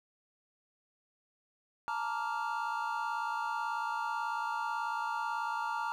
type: chord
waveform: triangle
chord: Bb major seventh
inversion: third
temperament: just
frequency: 874.1 / 932.3 / 1165.4 / 1398.5 Hz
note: A5 / Bb5 / D6 / F6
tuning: -12 / 0 / -14 / +2 cents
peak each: -37 / -34 / -39 / -37 dBFS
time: 1.88-5.92 s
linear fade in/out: 0 ms
effects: none